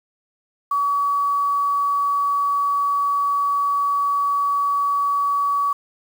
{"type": "tone with quantisation", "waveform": "sine", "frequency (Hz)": 1136, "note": "C#6", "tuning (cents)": 42, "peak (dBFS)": -17, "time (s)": [0.71, 5.73], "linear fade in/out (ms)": 5, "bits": 7, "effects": []}